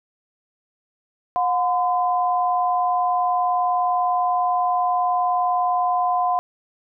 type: tone pair together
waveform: sine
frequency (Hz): 721 / 1019.6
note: F#5 / C6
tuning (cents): -45 / -45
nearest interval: tritone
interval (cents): 600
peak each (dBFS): -19 / -22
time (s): 1.36-6.39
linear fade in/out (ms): 0
effects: none